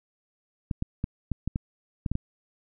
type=clicks; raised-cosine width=5 ms; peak=-15 dBFS; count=9; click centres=0.712 / 0.824 / 1.041 / 1.317 / 1.476 / 1.559 / 2.062 / 2.116 / 2.154 s; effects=none